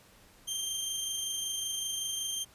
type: tone with amplitude modulation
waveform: 20% pulse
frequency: 3163 Hz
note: G7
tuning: 15 cents sharp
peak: -26 dBFS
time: 0.47-2.45 s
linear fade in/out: 20 ms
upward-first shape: sine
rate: 25.3 Hz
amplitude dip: 30%
effects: pink hiss -59 dBFS RMS until 2.54 s + resampled to 32000 Hz